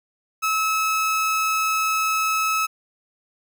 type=tone; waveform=30% pulse; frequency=1295 Hz; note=E6; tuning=31 cents flat; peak=-17 dBFS; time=0.42-2.67 s; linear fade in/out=20 ms; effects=none